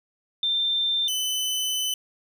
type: tone pair in turn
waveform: sine / sawtooth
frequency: 3581 / 3022 Hz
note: A7 / F#7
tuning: +30 / +36 cents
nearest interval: minor third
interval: 294 cents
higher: first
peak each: -21 dBFS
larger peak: neither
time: 0.43-1.08 / 1.08-1.94 s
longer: second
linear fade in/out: 2 ms
effects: 10-bit